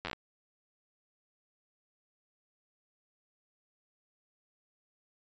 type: slowing click train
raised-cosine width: 0.3 ms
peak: -20 dBFS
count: 7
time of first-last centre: 0.05-0.131 s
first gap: 10 ms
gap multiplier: 1.12
effects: resampled to 16000 Hz